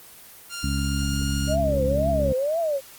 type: tone with pitch glide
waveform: 10% pulse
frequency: 1396.9 to 1419.7 Hz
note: F6 to F6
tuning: 0 to +28 cents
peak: -22 dBFS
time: 0.49-1.57 s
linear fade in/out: 50 ms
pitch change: +28 cents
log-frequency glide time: 0.67-1.3 s
type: harmonic tone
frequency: 69.2 Hz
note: C#2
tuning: 2 cents flat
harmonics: 1 / 2 / 3 / 4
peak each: -25 / -28 / -30 / -31 dBFS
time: 0.63-2.33 s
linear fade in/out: 10 ms
type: tone with vibrato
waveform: sine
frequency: 587.3 Hz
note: D5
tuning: in tune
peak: -21 dBFS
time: 1.47-2.81 s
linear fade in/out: 50 ms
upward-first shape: triangle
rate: 2 Hz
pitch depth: 270 cents each way
effects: white hiss -46 dBFS RMS until 2.98 s + Opus 24 kbps